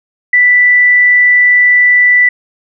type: tone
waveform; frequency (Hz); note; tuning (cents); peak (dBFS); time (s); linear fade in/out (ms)
sine; 1975.5; B6; 0; -4; 0.33-2.29; 5
effects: none